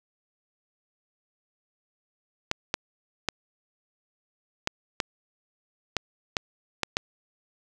clicks, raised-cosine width 0.2 ms, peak -7 dBFS, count 9, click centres 2.514 / 2.741 / 3.287 / 4.674 / 5.002 / 5.967 / 6.368 / 6.833 / 6.969 s, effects none

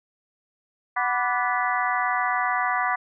harmonic tone with a mistuned harmonic, 246.9 Hz, B3, in tune, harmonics 3 / 4 / 5 / 6 / 7 / 8, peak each -27 / -28 / -27 / -31 / -31 / -29 dBFS, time 0.96-2.96 s, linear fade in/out 10 ms, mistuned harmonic 5, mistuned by -89 cents, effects none

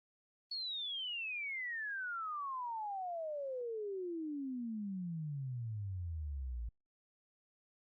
sine exponential sweep, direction down, 4435 to 55 Hz, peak -38 dBFS, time 0.51-6.69 s, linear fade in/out 5 ms, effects Opus 32 kbps

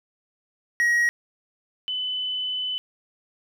triangle / sine tone pair in turn, 1897 / 3011 Hz, A#6 / F#7, +30 / +30 cents, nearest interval minor sixth, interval 800 cents, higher second, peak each -16 / -25 dBFS, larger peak first, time 0.8-1.09 / 1.88-2.78 s, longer second, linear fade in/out 0 ms, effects none

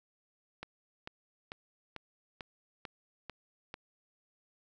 click train, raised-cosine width 0.3 ms, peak -25 dBFS, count 8, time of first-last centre 0.63-3.741 s, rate 2.25 Hz, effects none

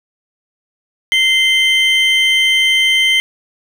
triangle tone pair together, 2078 / 3113 Hz, C7 / G7, -12 / -13 cents, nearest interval perfect fifth, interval 699 cents, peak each -11 dBFS, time 1.12-3.2 s, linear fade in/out 0 ms, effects none

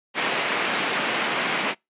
white band-pass noise, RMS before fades -25 dBFS, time 0.14-1.75 s, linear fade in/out 50 ms, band 180 to 2900 Hz, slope 24 dB/octave, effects noise-tail reverb RT60 0.2 s tail -26 dB re dry + resampled to 8000 Hz

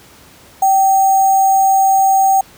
sine tone with sample-and-hold, 773 Hz, G5, 24 cents flat, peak -8 dBFS, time 0.62-2.41 s, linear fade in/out 5 ms, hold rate 7350 Hz, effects pink hiss -43 dBFS RMS until 2.57 s + high-pass 60 Hz 12 dB/octave

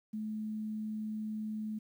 sine tone, 215.4 Hz, A3, 37 cents flat, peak -35 dBFS, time 0.13-1.79 s, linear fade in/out 10 ms, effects 11-bit

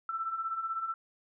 sine beating tone pair, 1318.5 / 1334.5 Hz, E6 / E6, 0 / +21 cents, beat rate 16 Hz, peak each -39 / -33 dBFS, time 0.09-0.94 s, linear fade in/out 2 ms, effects none

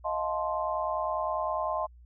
sine chord, F dominant seventh, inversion third, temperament just, 628.6 / 698.5 / 873.1 / 1047.7 Hz, Eb5 / F5 / A5 / C6, +18 / 0 / -14 / +2 cents, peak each -32 / -35 / -35 / -32 dBFS, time 0.04-1.87 s, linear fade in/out 20 ms, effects added 60 Hz sine -50 dBFS peak until 2.05 s

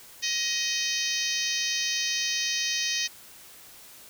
harmonic tone with a mistuned harmonic, 628 Hz, D#5, 16 cents sharp, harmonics 3 / 4 / 5 / 6 / 7 / 8 / 9 / 10, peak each -34 / -34 / -34 / -34 / -34 / -34 / -34 / -34 dBFS, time 0.22-3.08 s, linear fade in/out 20 ms, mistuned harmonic 5, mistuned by -22 cents, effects white hiss -49 dBFS RMS until 4.09 s

